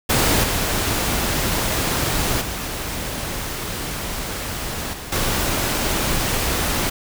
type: noise with level steps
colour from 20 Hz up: pink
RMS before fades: -17 / -21 / -27 / -33 / -21 dBFS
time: 0.09-6.9 s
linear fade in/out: 10 ms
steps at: 0.43 / 2.41 / 4.93 / 5.12 s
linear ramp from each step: 5 ms
effects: none